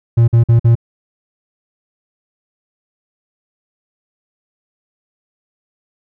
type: tone bursts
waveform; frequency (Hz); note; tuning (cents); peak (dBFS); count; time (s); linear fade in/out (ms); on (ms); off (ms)
triangle; 116.54; A#2; 0; -4; 4; 0.17-0.754; 10; 110; 48
effects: none